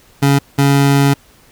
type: tone bursts at uneven times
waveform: 25% pulse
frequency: 139.9 Hz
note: C#3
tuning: 16 cents sharp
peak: -5 dBFS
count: 2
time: 0.22-0.39 / 0.58-1.14 s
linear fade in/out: 10 ms
effects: pink hiss -48 dBFS RMS until 1.51 s